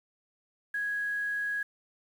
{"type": "tone with quantisation", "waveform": "sine", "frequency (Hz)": 1661.2, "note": "G#6", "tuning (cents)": 0, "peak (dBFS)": -29, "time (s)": [0.74, 1.63], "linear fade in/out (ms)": 5, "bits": 9, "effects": []}